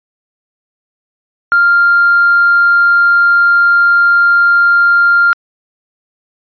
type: tone with hard clipping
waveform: sine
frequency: 1396 Hz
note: F6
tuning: 1 cent flat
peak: -6 dBFS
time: 1.52-5.33 s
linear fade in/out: 0 ms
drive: 1 dB
effects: resampled to 11025 Hz